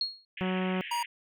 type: tone with exponential decay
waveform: sine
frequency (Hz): 4295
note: C8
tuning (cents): +44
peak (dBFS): -24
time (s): 0.01-0.25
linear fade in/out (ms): 2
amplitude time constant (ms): 52
type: band-pass noise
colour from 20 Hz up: white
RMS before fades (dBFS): -41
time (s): 0.37-1.06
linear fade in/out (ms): 5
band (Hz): 1700 to 3100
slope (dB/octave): 96
type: harmonic tone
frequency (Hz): 185.5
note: F#3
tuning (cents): +5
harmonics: 1 / 2 / 3 / 4 / 5 / 6 / 7 / 8 / 9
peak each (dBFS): -29 / -35 / -39 / -41 / -43 / -45 / -46 / -47 / -48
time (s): 0.41-0.81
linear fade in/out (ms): 0
type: tone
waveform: square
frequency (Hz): 950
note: A#5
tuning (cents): +33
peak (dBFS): -29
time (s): 0.91-1.03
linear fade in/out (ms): 5
effects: none